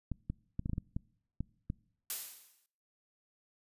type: clicks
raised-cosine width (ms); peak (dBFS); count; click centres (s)
5; -23; 10; 0.117 / 0.3 / 0.594 / 0.659 / 0.696 / 0.733 / 0.781 / 0.965 / 1.406 / 1.701
type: noise with exponential decay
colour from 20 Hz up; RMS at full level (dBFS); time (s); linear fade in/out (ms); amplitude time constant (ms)
blue; -33; 2.1-2.66; 1; 120
effects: noise-tail reverb RT60 0.7 s tail -25 dB re dry + resampled to 32000 Hz